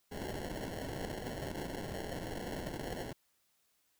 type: noise with sample-and-hold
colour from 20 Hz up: white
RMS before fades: -41 dBFS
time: 0.11-3.13 s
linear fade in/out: 10 ms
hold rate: 1225 Hz
effects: white hiss -75 dBFS RMS until 3.99 s